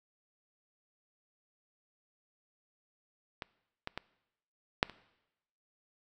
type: clicks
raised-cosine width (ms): 0.3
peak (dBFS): -22 / -21 / -20 / -7 / -29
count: 5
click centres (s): 3.422 / 3.874 / 3.976 / 4.829 / 4.897
effects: noise-tail reverb RT60 0.9 s tail -22 dB re dry